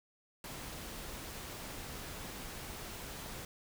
pink noise, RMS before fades -45 dBFS, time 0.44-3.45 s, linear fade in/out 2 ms, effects none

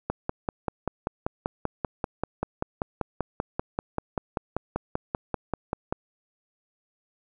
click train, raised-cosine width 1 ms, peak -12 dBFS, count 31, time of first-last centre 0.1-5.925 s, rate 5.15 Hz, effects none

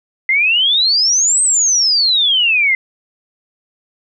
sine exponential two-way sweep, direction up then down, 2046 to 8360 to 2046 Hz, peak -10 dBFS, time 0.29-2.75 s, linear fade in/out 2 ms, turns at 1.42 s, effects none

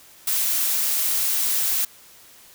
blue noise, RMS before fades -22 dBFS, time 0.27-1.85 s, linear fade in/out 5 ms, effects white hiss -49 dBFS RMS until 2.54 s

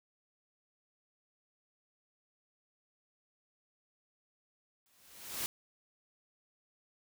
white noise with exponential growth, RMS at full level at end -34 dBFS, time 4.86-5.46 s, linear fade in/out 0 ms, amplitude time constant 130 ms, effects none

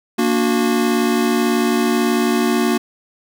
square chord, Bb augmented, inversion none, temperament just, 233.1 / 291.4 / 364.2 Hz, Bb3 / D4 / F#4, 0 / -13 / -27 cents, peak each -18 / -22 / -20 dBFS, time 0.18-2.78 s, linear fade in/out 10 ms, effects none

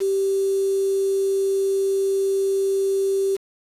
sine tone with quantisation, 389.8 Hz, G4, 10 cents flat, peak -18 dBFS, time 0-3.37 s, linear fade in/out 20 ms, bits 6, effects resampled to 32000 Hz

